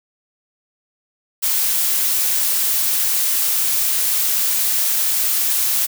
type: noise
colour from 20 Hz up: blue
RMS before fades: -18 dBFS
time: 1.42-5.87 s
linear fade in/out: 20 ms
effects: none